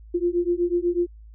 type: beating tone pair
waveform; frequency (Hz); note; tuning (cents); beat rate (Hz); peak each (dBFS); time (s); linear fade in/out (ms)
sine; 345.2 / 353.3; F4 / F4; -20 / +20; 8.1; -23; 0.14-1.07; 10
effects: added 54 Hz sine -42 dBFS peak until 1.34 s